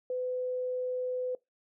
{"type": "tone", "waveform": "sine", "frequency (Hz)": 504, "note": "B4", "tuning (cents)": 35, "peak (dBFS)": -30, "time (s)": [0.1, 1.35], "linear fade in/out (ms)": 2, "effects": ["noise-tail reverb RT60 0.2 s tail -23 dB re dry"]}